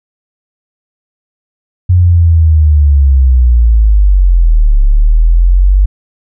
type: linear two-way sweep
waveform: sine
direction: down then up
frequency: 91 to 34.65 to 49.46 Hz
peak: -3 dBFS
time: 1.89-5.86 s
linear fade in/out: 10 ms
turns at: 4.81 s
effects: none